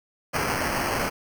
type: noise with sample-and-hold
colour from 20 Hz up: white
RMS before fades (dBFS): -26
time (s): 0.33-1.1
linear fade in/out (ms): 20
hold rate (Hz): 3675
effects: none